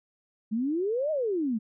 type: exponential two-way sweep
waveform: sine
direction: up then down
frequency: 207.7 to 640 to 207.7 Hz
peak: -25 dBFS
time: 0.51-1.59 s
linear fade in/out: 20 ms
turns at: 1.11 s
effects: none